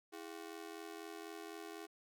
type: ring-modulated tone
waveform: sawtooth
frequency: 369.5 Hz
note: F#4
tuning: 2 cents flat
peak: -40 dBFS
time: 0.12-1.87 s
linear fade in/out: 20 ms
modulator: 42 Hz
effects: none